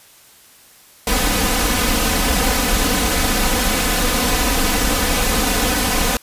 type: noise with comb filter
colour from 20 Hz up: pink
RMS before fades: -17 dBFS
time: 1.07-6.17 s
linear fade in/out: 2 ms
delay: 4 ms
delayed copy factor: +0.85
effects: white hiss -47 dBFS RMS until 6.22 s + resampled to 32000 Hz